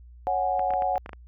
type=chord; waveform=sine; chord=C# suspended fourth; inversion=none; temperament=just; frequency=554.4 / 739.2 / 831.5 Hz; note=C#5 / F#5 / G#5; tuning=0 / -2 / +2 cents; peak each=-30 / -24 / -30 dBFS; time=0.27-0.98 s; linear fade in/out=0 ms
type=clicks; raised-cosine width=0.5 ms; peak=-23 dBFS; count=8; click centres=0.594 / 0.706 / 0.737 / 0.822 / 0.957 / 1.061 / 1.093 / 1.132 s
effects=added 60 Hz sine -45 dBFS peak until 1.27 s